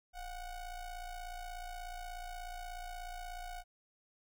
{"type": "ring-modulated tone", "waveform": "square", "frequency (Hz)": 372.3, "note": "F#4", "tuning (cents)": 11, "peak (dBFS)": -40, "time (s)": [0.13, 3.64], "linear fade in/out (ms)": 50, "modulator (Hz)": 344, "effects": []}